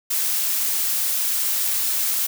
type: noise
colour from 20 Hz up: blue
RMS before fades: -22 dBFS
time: 0.1-2.27 s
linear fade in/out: 10 ms
effects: none